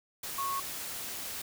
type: tone in noise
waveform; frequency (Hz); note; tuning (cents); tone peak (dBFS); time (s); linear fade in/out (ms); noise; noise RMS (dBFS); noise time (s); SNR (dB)
sine; 1100; C#6; -14; -31; 0.38-0.6; 5; white; -39; 0.23-1.42; +5
effects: none